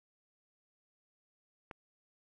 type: click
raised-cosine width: 0.5 ms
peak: -29 dBFS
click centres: 1.712 s
effects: none